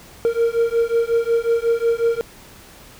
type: beating tone pair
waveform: triangle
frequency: 461.1 / 466.6 Hz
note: A#4 / A#4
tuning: -19 / +2 cents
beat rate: 5.5 Hz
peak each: -17 dBFS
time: 0.25-2.21 s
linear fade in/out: 0 ms
effects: pink hiss -44 dBFS RMS until 2.99 s